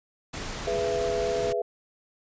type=noise; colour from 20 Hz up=pink; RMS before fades=-35 dBFS; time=0.33-1.53 s; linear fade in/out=10 ms
type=chord; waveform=sine; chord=E major; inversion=first; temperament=equal with one note detuned; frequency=415.3 / 493.9 / 669.6 Hz; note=G#4 / B4 / E5; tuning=0 / 0 / +27 cents; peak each=-29 dBFS; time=0.67-1.62 s; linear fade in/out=5 ms
effects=resampled to 16000 Hz